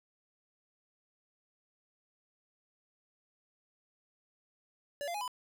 square tone with pitch steps, 574 / 690.5 / 830.7 / 999.4 Hz, D5 / F5 / G#5 / B5, -40 / -20 / 0 / +20 cents, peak -36 dBFS, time 5.01-5.278 s, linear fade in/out 0 ms, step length 67 ms, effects none

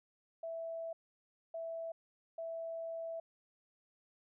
sine tone bursts at uneven times, 659.3 Hz, E5, in tune, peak -39 dBFS, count 3, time 0.43-0.93 / 1.54-1.92 / 2.38-3.2 s, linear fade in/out 5 ms, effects none

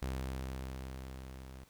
sawtooth tone with level ramp, 65.41 Hz, C2, in tune, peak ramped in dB -31 to -44 dBFS, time 0.02-1.64 s, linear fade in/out 0 ms, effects pink hiss -65 dBFS RMS until 1.69 s

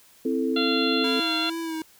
sine chord, A minor, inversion first, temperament equal, 261.6 / 329.6 / 440 Hz, C4 / E4 / A4, 0 / 0 / 0 cents, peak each -25 / -28 / -27 dBFS, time 0.25-1.2 s, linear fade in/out 5 ms
harmonic tone, 690 Hz, F5, 21 cents flat, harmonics 1 / 2 / 3 / 4 / 5 / 6, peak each -35 / -30 / -40 / -30 / -29 / -30 dBFS, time 0.56-1.5 s, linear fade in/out 5 ms
square tone with vibrato, 324.5 Hz, E4, 27 cents flat, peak -29 dBFS, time 1.04-1.82 s, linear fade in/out 2 ms, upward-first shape sine, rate 2.3 Hz, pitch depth 37 cents each way
effects white hiss -55 dBFS RMS until 1.99 s

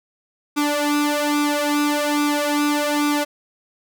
sawtooth tone with flanger, 293.7 Hz, D4, in tune, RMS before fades -20 dBFS, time 0.56-3.25 s, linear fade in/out 20 ms, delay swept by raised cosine 0.82 to 2.62 ms, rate 1.2 Hz, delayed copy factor +0.8, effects none

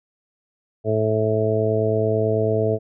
harmonic tone, 109.1 Hz, A2, 14 cents flat, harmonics 1 / 2 / 3 / 4 / 5 / 6, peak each -23 / -29 / -29 / -21 / -28 / -24 dBFS, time 0.84-2.79 s, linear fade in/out 50 ms, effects none

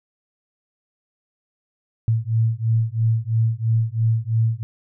sine beating tone pair, 111.5 / 114.5 Hz, A2 / A#2, +23 / -31 cents, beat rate 3 Hz, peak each -20 dBFS, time 2.08-4.63 s, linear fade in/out 0 ms, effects none

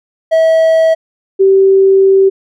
triangle / sine tone pair in turn, 647 / 386.8 Hz, E5 / G4, -32 / -23 cents, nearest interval major sixth, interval 891 cents, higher first, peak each -4 dBFS, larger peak neither, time 0.31-0.95 / 1.39-2.3 s, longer second, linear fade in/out 20 ms, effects none

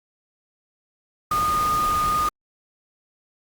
sine tone in noise, 1226 Hz, D#6, 26 cents flat, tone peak -19 dBFS, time 1.31-2.29 s, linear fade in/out 5 ms, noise pink, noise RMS -31 dBFS, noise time 1.31-2.29 s, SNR +9 dB, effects Opus 48 kbps

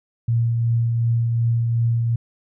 sine tone with tremolo, 116.54 Hz, A#2, in tune, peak -15 dBFS, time 0.28-2.16 s, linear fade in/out 5 ms, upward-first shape triangle, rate 2.7 Hz, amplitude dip 30%, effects none

